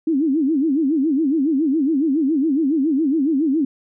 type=tone with vibrato; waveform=sine; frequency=294.1 Hz; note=D4; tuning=3 cents sharp; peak=-15 dBFS; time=0.07-3.65 s; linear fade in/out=5 ms; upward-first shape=sine; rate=7.2 Hz; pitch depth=210 cents each way; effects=none